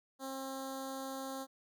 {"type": "tone with notch filter", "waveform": "10% pulse", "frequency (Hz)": 267.3, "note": "C4", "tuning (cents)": 37, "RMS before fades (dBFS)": -42, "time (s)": [0.19, 1.47], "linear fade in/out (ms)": 50, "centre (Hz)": 2200, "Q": 0.7, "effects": []}